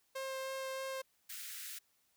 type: tone with vibrato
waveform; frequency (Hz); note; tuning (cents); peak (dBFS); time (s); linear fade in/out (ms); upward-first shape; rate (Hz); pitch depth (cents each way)
sawtooth; 531; C5; +25; -35; 0.15-1.02; 10; sine; 3.2; 8
type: high-pass noise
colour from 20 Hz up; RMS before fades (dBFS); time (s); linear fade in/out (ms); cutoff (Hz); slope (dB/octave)
white; -46; 1.29-1.79; 10; 1400; 48
effects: white hiss -75 dBFS RMS until 2.16 s